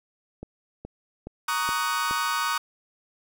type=click train; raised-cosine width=2 ms; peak=-23 dBFS; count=5; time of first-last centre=0.43-2.111 s; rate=2.38 Hz
type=chord; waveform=40% pulse; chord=D# minor seventh; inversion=second; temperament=just; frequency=933.4 / 1120.1 / 1244.5 / 1493.4 Hz; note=A#5 / C#6 / D#6 / F#6; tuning=+2 / +18 / 0 / +16 cents; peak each=-31 / -29 / -28 / -30 dBFS; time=1.48-2.58 s; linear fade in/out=5 ms
effects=none